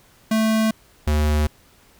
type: tone pair in turn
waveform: square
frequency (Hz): 220 / 75.39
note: A3 / D2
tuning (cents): 0 / +46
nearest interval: octave + perfect fifth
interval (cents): 1854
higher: first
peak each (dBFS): -17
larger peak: neither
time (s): 0.31-0.71 / 1.07-1.47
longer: neither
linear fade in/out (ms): 5
effects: pink hiss -54 dBFS RMS until 1.99 s